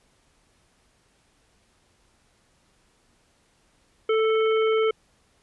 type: harmonic tone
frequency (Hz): 440.6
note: A4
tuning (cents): +2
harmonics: 1 / 3 / 5 / 7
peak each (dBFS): -19 / -29 / -33 / -36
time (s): 4.09-4.91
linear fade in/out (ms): 5
effects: pink hiss -64 dBFS RMS until 5.42 s + resampled to 24000 Hz